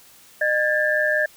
sine tone cluster, 610 / 1631 / 1756 Hz, D#5 / G#6 / A6, -34 / -32 / -4 cents, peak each -22 dBFS, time 0.41-1.26 s, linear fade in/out 5 ms, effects white hiss -50 dBFS RMS until 1.36 s

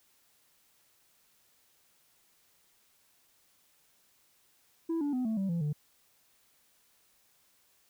sine tone with pitch steps, 329.6 / 288.6 / 252.7 / 221.3 / 193.73 / 169.63 / 148.53 Hz, E4 / D4 / B3 / A3 / G3 / E3 / D3, 0 / -30 / +40 / +10 / -20 / +50 / +20 cents, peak -26 dBFS, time 4.89-5.73 s, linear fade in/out 10 ms, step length 120 ms, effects tanh soft clip ceiling -28 dBFS + white hiss -68 dBFS RMS until 7.89 s

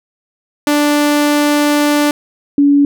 sawtooth / sine tone pair in turn, 293.7 / 284.8 Hz, D4 / C#4, 0 / +47 cents, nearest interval minor second, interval 53 cents, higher first, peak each -6 dBFS, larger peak neither, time 0.67-2.11 / 2.58-2.85 s, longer first, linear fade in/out 2 ms, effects none

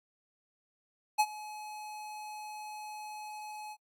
square tone with ADSR envelope, 849 Hz, G#5, 38 cents sharp, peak -22 dBFS, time 1.18-3.77 s, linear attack 20 ms, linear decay 54 ms, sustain -20 dB, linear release 55 ms, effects AAC 64 kbps

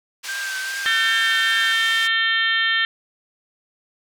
pink band-pass noise, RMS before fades -32 dBFS, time 0.23-2.08 s, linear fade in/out 20 ms, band 1800 to 8300 Hz, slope 12 dB/octave
triangle tone with vibrato, 1568 Hz, G6, in tune, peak -24 dBFS, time 0.28-1.73 s, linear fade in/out 10 ms, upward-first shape triangle, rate 2.5 Hz, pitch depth 36 cents each way
harmonic tone, 450 Hz, A4, 39 cents sharp, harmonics 3 / 4 / 5 / 6 / 7 / 8 / 9, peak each -28 / -19 / -29 / -33 / -23 / -28 / -36 dBFS, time 0.86-2.85 s, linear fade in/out 0 ms
effects none

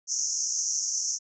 pink band-pass noise, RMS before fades -29 dBFS, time 0.07-1.19 s, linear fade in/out 50 ms, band 5600 to 6700 Hz, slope 96 dB/octave, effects none

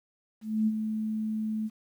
sine tone with ADSR envelope, 217.4 Hz, A3, 21 cents flat, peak -21 dBFS, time 0.41-1.7 s, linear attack 260 ms, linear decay 42 ms, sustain -7 dB, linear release 40 ms, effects 10-bit

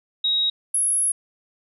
sine tone pair in turn, 3800 / 10748 Hz, A#7 / E9, +33 / +33 cents, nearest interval octave + tritone, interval 1800 cents, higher second, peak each -18 dBFS, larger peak neither, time 0.24-0.5 / 0.74-1.12 s, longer second, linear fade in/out 5 ms, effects none

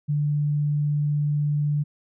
sine tone, 147.3 Hz, D3, 6 cents sharp, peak -20 dBFS, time 0.08-1.84 s, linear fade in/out 20 ms, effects none

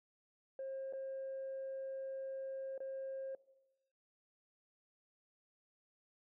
sine tone with dropouts, 535 Hz, C5, 38 cents sharp, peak -39 dBFS, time 0.59-3.35 s, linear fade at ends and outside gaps 2 ms, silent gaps 0.926-0.934 / 2.779-2.803 s, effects noise-tail reverb RT60 1.0 s tail -19 dB re dry + tanh soft clip ceiling -38 dBFS

